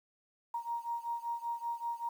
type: beating tone pair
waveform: sine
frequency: 936 / 941.2 Hz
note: A#5 / A#5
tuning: +7 / +16 cents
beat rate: 5.2 Hz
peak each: -37 / -39 dBFS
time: 0.54-2.09 s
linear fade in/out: 5 ms
effects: 10-bit